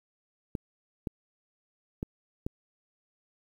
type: clicks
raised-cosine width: 3 ms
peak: -19 dBFS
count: 4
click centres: 0.552 / 1.072 / 2.029 / 2.465 s
effects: 9-bit